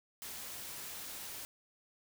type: noise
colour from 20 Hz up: white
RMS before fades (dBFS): -45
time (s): 0.22-1.45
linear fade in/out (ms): 0
effects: none